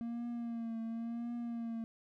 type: tone with vibrato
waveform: triangle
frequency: 231.9 Hz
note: A#3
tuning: 9 cents flat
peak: -35 dBFS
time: 0.01-1.84 s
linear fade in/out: 0 ms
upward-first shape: triangle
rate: 0.94 Hz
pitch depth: 50 cents each way
effects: none